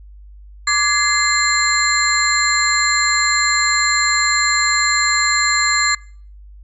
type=tone cluster; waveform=sine; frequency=1173 / 1683 / 2075 / 4157 / 7300 Hz; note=D6 / G#6 / C7 / C8 / A#8; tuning=-2 / +23 / -15 / -12 / -37 cents; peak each=-20 dBFS; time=0.67-5.95 s; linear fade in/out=5 ms; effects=noise-tail reverb RT60 0.5 s tail -25 dB re dry + added 50 Hz sine -37 dBFS peak until 6.63 s